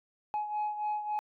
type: beating tone pair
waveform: sine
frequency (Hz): 842 / 845.6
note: G#5 / G#5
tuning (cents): +24 / +31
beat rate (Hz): 3.6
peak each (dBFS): -30 / -36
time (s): 0.34-1.19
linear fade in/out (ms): 0
effects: tanh soft clip ceiling -27 dBFS